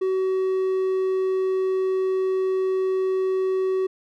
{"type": "tone", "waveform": "triangle", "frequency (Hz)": 377.4, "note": "F#4", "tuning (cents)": 34, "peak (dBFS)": -18, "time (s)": [0.01, 3.87], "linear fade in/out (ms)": 10, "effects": []}